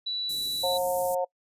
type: tone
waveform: sine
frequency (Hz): 3946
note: B7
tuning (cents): -2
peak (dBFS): -28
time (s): 0.06-0.78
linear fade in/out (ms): 10
type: band-stop noise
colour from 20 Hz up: white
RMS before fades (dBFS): -36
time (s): 0.29-1.15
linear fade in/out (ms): 5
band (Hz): 400 to 7400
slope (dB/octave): 24
type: harmonic tone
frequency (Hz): 180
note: F#3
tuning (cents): -47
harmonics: 3 / 4 / 5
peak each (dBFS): -26 / -30 / -33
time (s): 0.63-1.25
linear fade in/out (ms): 10
effects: noise-tail reverb RT60 0.1 s tail -25 dB re dry + resampled to 32000 Hz